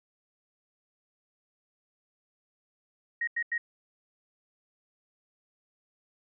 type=tone bursts; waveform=sine; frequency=1880 Hz; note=A#6; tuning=14 cents sharp; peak=-27 dBFS; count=3; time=3.21-3.58 s; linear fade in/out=5 ms; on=64 ms; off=89 ms; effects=none